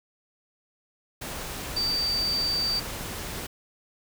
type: tone in noise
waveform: sine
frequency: 4637 Hz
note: D8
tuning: 23 cents flat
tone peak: -24 dBFS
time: 1.76-2.8 s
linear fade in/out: 10 ms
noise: pink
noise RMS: -35 dBFS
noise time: 1.21-3.47 s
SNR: +8 dB
effects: none